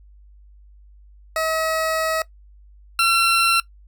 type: tone pair in turn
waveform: 20% pulse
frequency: 640 / 1356.1 Hz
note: D#5 / E6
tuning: +49 / +49 cents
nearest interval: octave + minor second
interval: 1300 cents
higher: second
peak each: -15 / -10 dBFS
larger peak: second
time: 1.36-2.22 / 2.99-3.6 s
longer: first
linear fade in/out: 2 ms
effects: noise-tail reverb RT60 0.1 s tail -19 dB re dry + added 50 Hz sine -45 dBFS peak until 3.87 s